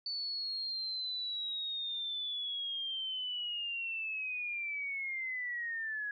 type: linear sweep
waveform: sine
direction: down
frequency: 4501 to 1661.2 Hz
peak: -35 dBFS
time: 0.06-6.11 s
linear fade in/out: 2 ms
effects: none